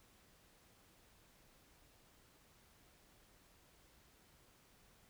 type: silence
effects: pink hiss -68 dBFS RMS until 5.09 s